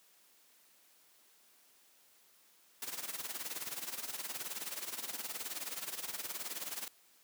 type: noise with tremolo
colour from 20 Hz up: white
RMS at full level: -39 dBFS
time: 2.82-6.88 s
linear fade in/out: 2 ms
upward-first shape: sine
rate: 19 Hz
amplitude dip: 75%
effects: white hiss -66 dBFS RMS until 7.23 s + high-pass 200 Hz 12 dB/octave